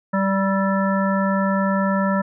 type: harmonic tone with a mistuned harmonic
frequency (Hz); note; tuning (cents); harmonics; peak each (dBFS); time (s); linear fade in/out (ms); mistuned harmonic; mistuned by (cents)
194.6; G3; -12; 1 / 3 / 5 / 7 / 9; -19 / -24 / -26 / -27 / -29; 0.13-2.22; 10; 7; -35
effects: none

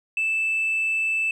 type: tone with tanh clipping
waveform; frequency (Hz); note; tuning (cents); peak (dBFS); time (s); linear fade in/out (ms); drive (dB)
triangle; 2637; E7; 0; -21; 0.17-1.31; 2; 5
effects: none

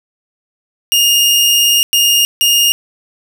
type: tone bursts at uneven times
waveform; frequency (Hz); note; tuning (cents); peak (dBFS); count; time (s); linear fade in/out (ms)
sawtooth; 2837; F7; +27; -5; 3; 0.92-1.83 / 1.93-2.25 / 2.41-2.72; 0
effects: 7-bit

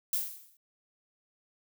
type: noise with exponential decay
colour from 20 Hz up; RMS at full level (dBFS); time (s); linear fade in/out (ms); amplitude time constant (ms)
violet; -27; 0.13-0.57; 2; 94
effects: none

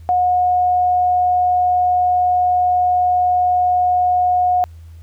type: tone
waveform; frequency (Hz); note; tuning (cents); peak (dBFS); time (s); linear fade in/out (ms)
sine; 724; F#5; -38; -12; 0.09-4.64; 0
effects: added 82 Hz sine -35 dBFS peak until 5.02 s + pink hiss -57 dBFS RMS until 5.02 s

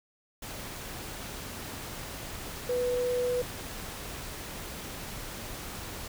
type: tone in noise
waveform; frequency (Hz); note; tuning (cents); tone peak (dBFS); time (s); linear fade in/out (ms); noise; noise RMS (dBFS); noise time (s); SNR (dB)
sine; 493.9; B4; 0; -26; 2.69-3.42; 5; pink; -40; 0.42-6.08; +11
effects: none

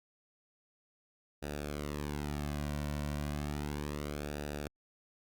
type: tone with flanger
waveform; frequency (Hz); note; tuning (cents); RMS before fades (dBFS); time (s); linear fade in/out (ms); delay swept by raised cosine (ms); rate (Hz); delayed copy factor
sawtooth; 73.42; D2; 0; -38; 1.42-4.68; 10; 0.93 to 2.43; 0.33; -0.75
effects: Opus 48 kbps

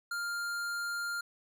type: tone with hard clipping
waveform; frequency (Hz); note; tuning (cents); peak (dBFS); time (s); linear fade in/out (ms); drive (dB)
sine; 1400; F6; +4; -35; 0.11-1.21; 5; 16
effects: none

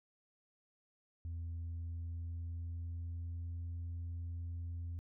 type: tone with pitch glide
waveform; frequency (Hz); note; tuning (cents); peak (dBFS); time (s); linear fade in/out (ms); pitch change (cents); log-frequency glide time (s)
sine; 83.8 to 85.26; E2 to F2; +29 to -41; -37; 1.25-4.99; 0; +30; 1.5-3.65
effects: tanh soft clip ceiling -38 dBFS

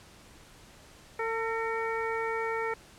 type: harmonic tone with a mistuned harmonic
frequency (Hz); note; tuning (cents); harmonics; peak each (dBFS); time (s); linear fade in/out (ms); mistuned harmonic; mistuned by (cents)
450.8; A4; +42; 1 / 2 / 3 / 4 / 5; -32 / -35 / -37 / -38 / -39; 1.19-2.74; 5; 4; +36
effects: pink hiss -54 dBFS RMS until 2.98 s + low-pass 10000 Hz 12 dB/octave

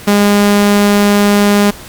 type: tone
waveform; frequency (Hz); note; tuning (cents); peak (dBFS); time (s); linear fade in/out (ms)
sawtooth; 204.3; G#3; -28; -3; 0.07-1.71; 10
effects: pink hiss -32 dBFS RMS until 1.88 s + Opus 48 kbps

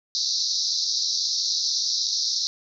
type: band-pass noise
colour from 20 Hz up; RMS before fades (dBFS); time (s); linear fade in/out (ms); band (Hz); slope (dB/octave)
white; -25; 0.15-2.47; 0; 3900 to 5900; 96
effects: none

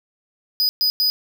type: tone bursts at uneven times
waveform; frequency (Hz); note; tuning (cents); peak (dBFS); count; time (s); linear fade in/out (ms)
square; 4971; D#8; -2; -16; 3; 0.6-0.69 / 0.81-0.9 / 1-1.1; 0
effects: none

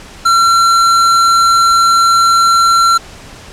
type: tone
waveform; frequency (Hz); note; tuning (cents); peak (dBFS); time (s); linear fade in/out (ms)
square; 1360; F6; -46; -7; 0.25-2.98; 10
effects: pink hiss -34 dBFS RMS until 3.52 s + low-pass 8000 Hz 12 dB/octave

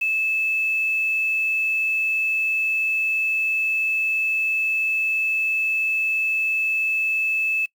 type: tone with quantisation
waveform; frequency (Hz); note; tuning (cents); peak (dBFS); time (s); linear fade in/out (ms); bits
sine; 2617; E7; -13; -19; 0.01-7.66; 10; 7
effects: noise-tail reverb RT60 0.1 s tail -21 dB re dry

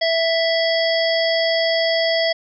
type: harmonic tone with a mistuned harmonic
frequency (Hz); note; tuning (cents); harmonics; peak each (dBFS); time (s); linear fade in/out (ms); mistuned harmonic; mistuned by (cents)
660; E5; +2; 1 / 3 / 5 / 7 / 8; -18 / -23 / -25 / -26 / -27; 0.01-2.33; 10; 8; -31
effects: none

